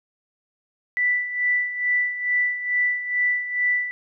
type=tone with tremolo; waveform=sine; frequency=1975.5 Hz; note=B6; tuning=in tune; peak=-17 dBFS; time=0.97-3.91 s; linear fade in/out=0 ms; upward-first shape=sine; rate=2.3 Hz; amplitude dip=70%; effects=none